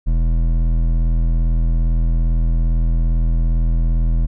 triangle tone with hard clipping, 41.2 Hz, E1, in tune, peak -15 dBFS, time 0.06-4.27 s, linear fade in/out 20 ms, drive 14 dB, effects none

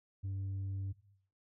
sine tone, 97.1 Hz, G2, 16 cents flat, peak -33 dBFS, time 0.23-0.93 s, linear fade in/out 20 ms, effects noise-tail reverb RT60 0.6 s tail -17 dB re dry + tanh soft clip ceiling -35 dBFS

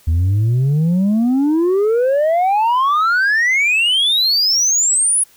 sine exponential sweep, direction up, 78 to 10548 Hz, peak -9 dBFS, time 0.07-5.24 s, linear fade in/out 10 ms, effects tanh soft clip ceiling -11 dBFS + white hiss -50 dBFS RMS until 5.36 s

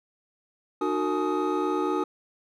triangle tone cluster, 303.8 / 367.9 / 456.6 / 846 / 1250 Hz, D#4 / F#4 / A#4 / G#5 / D#6, -41 / -10 / -36 / +32 / +8 cents, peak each -27 / -26 / -30 / -31 / -30 dBFS, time 0.81-2.04 s, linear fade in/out 5 ms, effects none

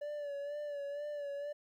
triangle tone with vibrato, 578 Hz, D5, 28 cents flat, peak -36 dBFS, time 0.01-1.53 s, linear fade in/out 10 ms, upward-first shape sine, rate 2.1 Hz, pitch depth 44 cents each way, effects 13-bit

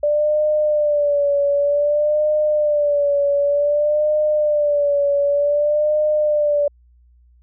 sine tone with vibrato, 587.3 Hz, D5, in tune, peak -14 dBFS, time 0.03-6.68 s, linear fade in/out 5 ms, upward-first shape sine, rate 0.54 Hz, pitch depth 57 cents each way, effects added 60 Hz sine -49 dBFS peak until 7.42 s

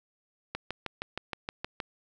click train, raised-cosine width 0.3 ms, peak -17 dBFS, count 9, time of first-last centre 0.55-1.802 s, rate 6.39 Hz, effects none

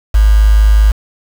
sine tone with quantisation, 52.5 Hz, G#1, 19 cents sharp, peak -4 dBFS, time 0.14-0.92 s, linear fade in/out 10 ms, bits 4, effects none

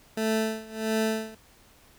20% pulse tone with tremolo, 220 Hz, A3, in tune, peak -18 dBFS, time 0.17-1.35 s, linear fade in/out 5 ms, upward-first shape sine, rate 1.5 Hz, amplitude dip 90%, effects pink hiss -57 dBFS RMS until 1.98 s

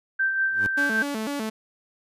sine tone with tremolo, 1563 Hz, G6, 6 cents flat, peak -19 dBFS, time 0.19-1.03 s, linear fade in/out 10 ms, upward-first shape sine, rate 5.2 Hz, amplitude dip 45%
15% pulse tone with exponential growth, 100.5 Hz, G2, 44 cents sharp, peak -22 dBFS, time 0.49-0.67 s, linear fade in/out 5 ms, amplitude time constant 38 ms
sawtooth tone with vibrato, 250 Hz, B3, 21 cents sharp, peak -23 dBFS, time 0.77-1.5 s, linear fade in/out 10 ms, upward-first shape square, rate 4 Hz, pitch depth 230 cents each way
effects resampled to 32000 Hz

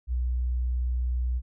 sine tone, 61.6 Hz, B1, 4 cents flat, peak -24 dBFS, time 0.07-1.42 s, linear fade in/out 50 ms, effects none

